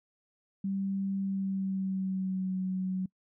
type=tone with pitch glide; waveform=sine; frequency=195 to 186.73 Hz; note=G3 to F#3; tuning=-9 to +16 cents; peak=-29 dBFS; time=0.64-3.06 s; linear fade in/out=5 ms; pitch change=-75 cents; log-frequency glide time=1.2-2.56 s; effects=noise-tail reverb RT60 0.1 s tail -25 dB re dry